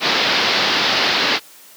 white low-pass noise, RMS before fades -17 dBFS, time 0-1.4 s, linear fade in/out 50 ms, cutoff 4900 Hz, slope 48 dB/octave, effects white hiss -44 dBFS RMS until 1.76 s + high-pass 200 Hz 12 dB/octave

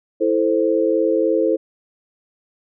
sine chord, A minor, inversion second, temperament equal, 329.6 / 440 / 523.3 Hz, E4 / A4 / C5, 0 / 0 / 0 cents, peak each -19 dBFS, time 0.2-1.57 s, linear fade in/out 20 ms, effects none

